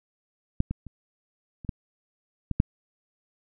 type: clicks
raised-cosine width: 5 ms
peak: -9 / -17 / -28 / -28 / -15 / -15 / -6 dBFS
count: 7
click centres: 0.604 / 0.71 / 0.867 / 1.648 / 1.692 / 2.513 / 2.601 s
effects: none